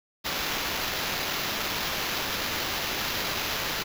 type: noise with sample-and-hold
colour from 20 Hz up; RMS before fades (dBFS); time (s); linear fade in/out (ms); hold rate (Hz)
violet; -30; 0.24-3.84; 20; 8820
effects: none